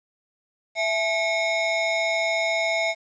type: ring-modulated tone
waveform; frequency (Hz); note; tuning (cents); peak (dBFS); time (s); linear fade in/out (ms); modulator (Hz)
square; 759; F#5; +44; -19; 0.75-2.95; 50; 1420
effects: resampled to 16000 Hz + 9-bit